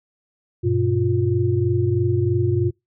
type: tone cluster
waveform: sine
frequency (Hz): 97.8 / 120.9 / 352.7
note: G2 / B2 / F4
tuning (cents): -4 / -36 / +17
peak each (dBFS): -21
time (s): 0.63-2.71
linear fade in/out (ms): 20
effects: noise-tail reverb RT60 0.2 s tail -25 dB re dry